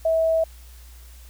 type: tone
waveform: sine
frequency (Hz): 649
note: E5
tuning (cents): -27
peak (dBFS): -17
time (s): 0.05-0.44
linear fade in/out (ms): 5
effects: added 60 Hz sine -42 dBFS peak until 1.29 s + white hiss -52 dBFS RMS until 1.29 s